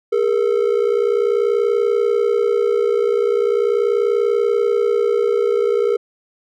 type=ring-modulated tone; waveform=triangle; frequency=439.3 Hz; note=A4; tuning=3 cents flat; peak=-9 dBFS; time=0.12-5.97 s; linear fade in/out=10 ms; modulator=30.2 Hz; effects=none